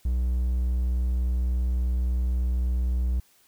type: tone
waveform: triangle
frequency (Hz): 61.74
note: B1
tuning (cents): 0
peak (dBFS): -20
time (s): 0.05-3.2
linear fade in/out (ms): 5
effects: white hiss -61 dBFS RMS until 3.47 s